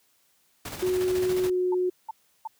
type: noise with tremolo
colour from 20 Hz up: pink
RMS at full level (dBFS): -35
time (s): 0.65-1.5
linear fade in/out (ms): 5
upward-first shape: square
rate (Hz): 14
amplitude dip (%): 45
type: tone with pitch glide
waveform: sine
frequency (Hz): 367.2 to 364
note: F#4 to F#4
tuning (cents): -13 to -28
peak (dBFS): -22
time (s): 0.82-1.9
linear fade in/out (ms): 10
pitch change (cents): -15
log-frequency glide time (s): 1.43-1.57
type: tone bursts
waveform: sine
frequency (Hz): 890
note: A5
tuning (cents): +20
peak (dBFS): -30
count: 3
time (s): 1.72-2.475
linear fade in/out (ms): 5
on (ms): 25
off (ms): 340
effects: white hiss -66 dBFS RMS until 2.59 s + high-pass 60 Hz 12 dB/octave